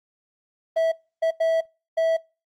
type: tone bursts at uneven times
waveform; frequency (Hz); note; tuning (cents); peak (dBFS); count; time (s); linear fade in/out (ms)
triangle; 653; E5; -17; -16; 4; 0.76-0.92 / 1.22-1.31 / 1.4-1.61 / 1.97-2.17; 10
effects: noise-tail reverb RT60 0.3 s tail -23 dB re dry + Opus 24 kbps

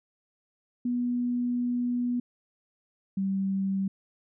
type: tone pair in turn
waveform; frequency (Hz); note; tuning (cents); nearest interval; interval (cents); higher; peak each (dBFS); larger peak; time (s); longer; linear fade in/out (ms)
sine; 244.1 / 193.74; B3 / G3; -20 / -20; major third; 400; first; -25; neither; 0.85-2.2 / 3.17-3.88; first; 5
effects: none

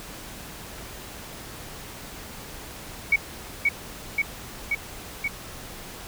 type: tone with echo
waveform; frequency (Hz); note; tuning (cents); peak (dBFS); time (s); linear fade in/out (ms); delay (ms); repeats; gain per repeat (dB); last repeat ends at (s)
sine; 2242; C#7; +19; -15; 3.12-3.16; 5; 530; 4; -2; 5.28
effects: pink hiss -40 dBFS RMS until 6.07 s

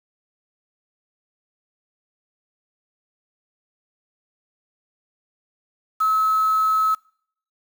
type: tone with quantisation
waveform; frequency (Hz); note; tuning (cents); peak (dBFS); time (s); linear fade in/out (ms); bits
sine; 1290; E6; -38; -16; 6-6.95; 10; 6
effects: noise-tail reverb RT60 0.6 s tail -25 dB re dry

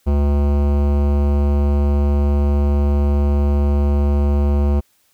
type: tone with hard clipping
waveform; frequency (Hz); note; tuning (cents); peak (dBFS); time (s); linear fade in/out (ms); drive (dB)
sine; 71.7; D2; -41; -15; 0.06-4.81; 20; 18
effects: white hiss -60 dBFS RMS until 5.13 s

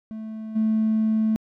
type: tone with level steps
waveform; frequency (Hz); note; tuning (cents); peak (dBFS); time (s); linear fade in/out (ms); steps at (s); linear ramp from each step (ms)
triangle; 219.1; A3; -7; -29 / -15; 0.11-1.36; 0; 0.55; 20
effects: tanh soft clip ceiling -15 dBFS

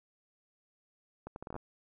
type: accelerating click train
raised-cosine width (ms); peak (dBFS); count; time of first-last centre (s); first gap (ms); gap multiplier
1; -28; 9; 1.27-1.564; 91; 0.71
effects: none

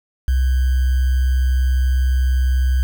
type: tone with sample-and-hold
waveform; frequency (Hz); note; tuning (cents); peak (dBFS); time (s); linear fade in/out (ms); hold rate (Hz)
sine; 64.2; C2; -32; -13; 0.28-2.83; 0; 1575
effects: none

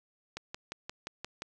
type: click train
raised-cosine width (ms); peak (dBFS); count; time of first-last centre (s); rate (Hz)
0.2; -21; 7; 0.37-1.421; 5.71
effects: none

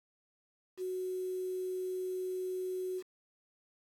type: tone with quantisation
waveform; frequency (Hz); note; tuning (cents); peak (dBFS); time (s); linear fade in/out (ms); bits
sine; 370; F#4; 0; -34; 0.77-3.03; 50; 9
effects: AAC 64 kbps

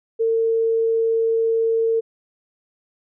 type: tone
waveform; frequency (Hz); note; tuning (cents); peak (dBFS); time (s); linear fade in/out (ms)
sine; 453; A#4; -50; -16; 0.19-2.01; 20
effects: none

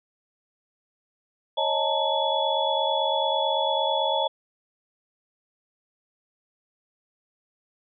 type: tone cluster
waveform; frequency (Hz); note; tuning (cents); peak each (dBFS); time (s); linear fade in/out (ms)
sine; 549 / 625 / 864 / 913 / 3398; C#5 / D#5 / A5 / A#5 / G#7; -17 / +8 / -32 / -36 / +39; -28; 1.57-4.28; 10
effects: none

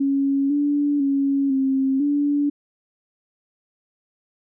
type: tone with pitch steps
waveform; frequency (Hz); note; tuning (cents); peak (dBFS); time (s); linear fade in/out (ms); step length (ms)
sine; 276.1 / 289.4 / 276.8 / 267.6 / 288.7; C#4 / D4 / C#4 / C4 / D4; -7 / -25 / -2 / +39 / -30; -17; 0-2.5; 10; 500
effects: none

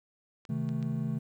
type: clicks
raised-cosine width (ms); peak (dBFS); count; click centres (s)
0.2; -32; 3; 0.452 / 0.69 / 0.827
type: chord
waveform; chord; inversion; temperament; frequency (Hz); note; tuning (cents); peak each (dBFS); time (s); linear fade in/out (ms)
triangle; A diminished; first; just; 132 / 158.4 / 220; C3 / Eb3 / A3; +16 / +31 / 0; -32; 0.49-1.19; 10
effects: 11-bit

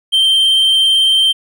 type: tone with vibrato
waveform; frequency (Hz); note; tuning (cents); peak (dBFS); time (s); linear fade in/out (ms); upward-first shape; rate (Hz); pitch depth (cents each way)
triangle; 3136; G7; 0; -7; 0.12-1.33; 20; sine; 18; 13
effects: none

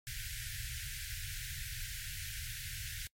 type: band-stop noise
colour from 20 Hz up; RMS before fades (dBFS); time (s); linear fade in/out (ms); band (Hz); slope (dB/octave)
pink; -42; 0.07-3.07; 0; 140 to 1500; 96
effects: noise-tail reverb RT60 0.1 s tail -25 dB re dry + MP3 64 kbps

